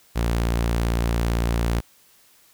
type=tone; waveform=sawtooth; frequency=57.8 Hz; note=A#1; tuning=14 cents flat; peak=-16 dBFS; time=0.15-1.81 s; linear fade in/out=20 ms; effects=white hiss -56 dBFS RMS until 2.53 s